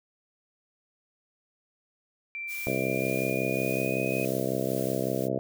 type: tone with pitch glide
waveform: sine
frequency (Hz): 2349 to 2503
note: D7 to D#7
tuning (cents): 0 to +10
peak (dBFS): -33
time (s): 2.35-4.25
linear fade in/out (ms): 0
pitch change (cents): +110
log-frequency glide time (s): 2.56-4.07
type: noise with tremolo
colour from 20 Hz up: blue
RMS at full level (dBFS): -40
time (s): 2.47-5.29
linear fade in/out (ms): 50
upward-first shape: sine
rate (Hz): 1.8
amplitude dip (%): 40
type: harmonic tone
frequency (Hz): 65.41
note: C2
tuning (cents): 0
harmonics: 2 / 3 / 4 / 5 / 6 / 7 / 8 / 9 / 10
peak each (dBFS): -35 / -35 / -35 / -35 / -35 / -35 / -35 / -35 / -35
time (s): 2.67-5.39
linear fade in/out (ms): 0
effects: none

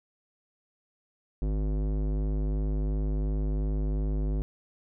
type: tone with low-pass filter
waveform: square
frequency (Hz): 51.4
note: G#1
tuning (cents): -17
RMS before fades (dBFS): -28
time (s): 1.42-4.42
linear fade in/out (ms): 0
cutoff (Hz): 390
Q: 1
effects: none

